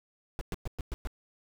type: noise bursts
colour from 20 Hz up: brown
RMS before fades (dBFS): -33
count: 6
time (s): 0.39-1.072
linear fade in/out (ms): 0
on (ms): 22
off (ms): 110
effects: none